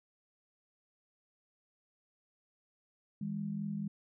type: tone pair together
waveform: sine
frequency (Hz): 160.17 / 204.2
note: E3 / G#3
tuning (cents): -49 / -29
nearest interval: major third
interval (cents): 420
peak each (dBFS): -40 / -36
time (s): 3.21-3.88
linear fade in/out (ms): 5
effects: none